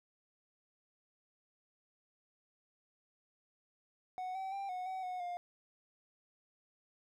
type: tone with pitch steps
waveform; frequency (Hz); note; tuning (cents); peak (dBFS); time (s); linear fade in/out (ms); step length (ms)
triangle; 739 / 766 / 789 / 732 / 754 / 731 / 707; F#5 / G5 / G5 / F#5 / F#5 / F#5 / F5; -2 / -40 / +11 / -19 / +32 / -21 / +21; -36; 4.18-5.37; 0; 170
effects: none